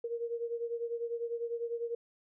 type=beating tone pair; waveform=sine; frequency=466.2 / 476.2 Hz; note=A#4 / A#4; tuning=0 / +37 cents; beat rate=10 Hz; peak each=-35 / -39 dBFS; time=0.04-1.95 s; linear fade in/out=5 ms; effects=none